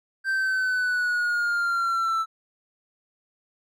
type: linear sweep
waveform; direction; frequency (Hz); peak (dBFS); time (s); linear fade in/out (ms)
triangle; down; 1568 to 1318.5; -20; 0.24-2.26; 50
effects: none